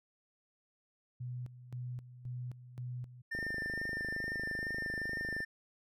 sine tone with tremolo, 124 Hz, B2, 7 cents sharp, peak -38 dBFS, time 1.2-3.22 s, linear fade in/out 10 ms, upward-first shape square, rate 1.9 Hz, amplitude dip 75%
triangle tone with vibrato, 1798 Hz, A6, 37 cents sharp, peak -34 dBFS, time 3.31-5.45 s, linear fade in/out 10 ms, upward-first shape sine, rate 2.3 Hz, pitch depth 10 cents each way
click train, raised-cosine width 2 ms, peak -30 dBFS, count 54, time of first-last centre 3.35-5.404 s, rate 25.8 Hz
effects none

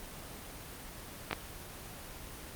clicks, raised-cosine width 0.3 ms, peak -16 / -14 dBFS, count 2, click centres 1.311 / 1.33 s, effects pink hiss -46 dBFS RMS until 2.55 s + Opus 24 kbps

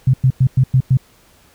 sine tone bursts, 130 Hz, C3, 11 cents flat, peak -8 dBFS, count 6, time 0.07-0.972 s, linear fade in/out 5 ms, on 67 ms, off 100 ms, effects pink hiss -51 dBFS RMS until 1.54 s

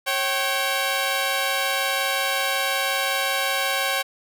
10% pulse tone pair together, 546 / 769.5 Hz, C#5 / G5, -26 / -32 cents, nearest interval tritone, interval 594 cents, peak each -16 dBFS, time 0.06-4.03 s, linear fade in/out 20 ms, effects none

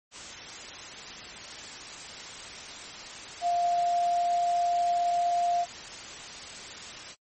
sine tone in noise, 698.5 Hz, F5, in tune, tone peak -23 dBFS, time 3.41-5.66 s, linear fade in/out 50 ms, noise white, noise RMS -41 dBFS, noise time 0.11-7.16 s, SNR +15 dB, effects noise-tail reverb RT60 0.1 s tail -26 dB re dry + MP3 32 kbps

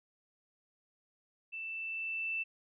sine tone with level ramp, 2658 Hz, E7, 14 cents sharp, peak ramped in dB -39 to -32 dBFS, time 1.52-2.44 s, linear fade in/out 20 ms, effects none

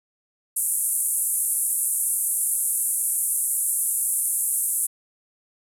pink band-pass noise, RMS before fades -24 dBFS, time 0.56-4.87 s, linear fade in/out 10 ms, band 8700 to 12000 Hz, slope 48 dB/octave, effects none

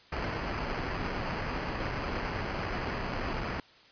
pink noise with sample-and-hold, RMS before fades -34 dBFS, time 0.12-3.6 s, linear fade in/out 2 ms, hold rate 3675 Hz, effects white hiss -57 dBFS RMS until 3.91 s + resampled to 11025 Hz

